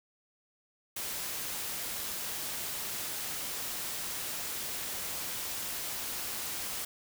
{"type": "noise", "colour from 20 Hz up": "white", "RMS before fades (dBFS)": -37, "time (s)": [0.96, 6.85], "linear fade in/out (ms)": 5, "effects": []}